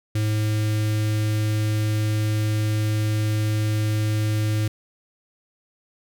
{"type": "tone with notch filter", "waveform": "square", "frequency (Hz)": 107.3, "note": "A2", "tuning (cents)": -43, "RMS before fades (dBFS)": -22, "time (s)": [0.15, 4.68], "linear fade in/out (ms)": 5, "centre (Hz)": 870, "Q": 0.75, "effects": []}